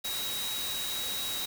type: tone in noise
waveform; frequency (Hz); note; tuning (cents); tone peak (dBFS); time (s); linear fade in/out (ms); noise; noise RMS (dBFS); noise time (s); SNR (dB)
sine; 3826; A#7; +44; -34; 0.04-1.46; 10; white; -36; 0.04-1.46; -1
effects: none

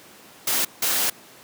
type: noise bursts at uneven times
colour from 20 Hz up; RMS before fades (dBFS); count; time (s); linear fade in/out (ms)
white; -22; 2; 0.47-0.65 / 0.82-1.1; 5
effects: pink hiss -47 dBFS RMS until 1.43 s + high-pass 200 Hz 12 dB/octave

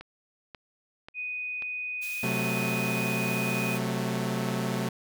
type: click train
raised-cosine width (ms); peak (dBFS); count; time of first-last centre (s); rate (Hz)
0.3; -26; 4; 0.01-1.623; 1.86
type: tone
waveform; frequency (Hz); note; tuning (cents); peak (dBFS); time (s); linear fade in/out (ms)
sine; 2489; D#7; 0; -31; 1.14-3.79; 50
type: high-pass noise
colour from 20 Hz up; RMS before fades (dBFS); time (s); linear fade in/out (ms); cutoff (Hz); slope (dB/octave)
white; -42; 2.01-3.79; 20; 2100; 12
type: chord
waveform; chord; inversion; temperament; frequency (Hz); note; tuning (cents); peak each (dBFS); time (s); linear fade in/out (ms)
sawtooth; F# diminished; second; equal with one note detuned; 129.61 / 185 / 220; C3 / F#3 / A3; -16 / 0 / 0; -28; 2.23-4.89; 5
effects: none

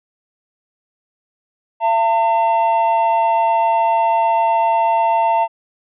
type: tone pair together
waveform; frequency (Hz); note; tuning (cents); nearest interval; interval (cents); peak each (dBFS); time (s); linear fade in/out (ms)
triangle; 677.2 / 904; E5 / A5; +46 / +47; perfect fourth; 501; -16 / -12; 1.8-5.48; 50
effects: resampled to 8000 Hz

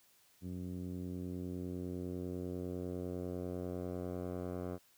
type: tone with low-pass filter sweep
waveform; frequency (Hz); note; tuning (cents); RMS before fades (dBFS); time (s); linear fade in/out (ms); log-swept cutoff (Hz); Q
10% pulse; 90; F#2; -47; -41; 0.41-4.79; 50; 220 to 890; 1.2
effects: white hiss -68 dBFS RMS until 4.97 s

